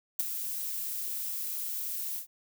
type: noise with ADSR envelope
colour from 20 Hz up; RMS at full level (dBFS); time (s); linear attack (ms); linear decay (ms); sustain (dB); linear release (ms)
violet; -26; 0.19-2.27; 8; 19; -9; 110
effects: none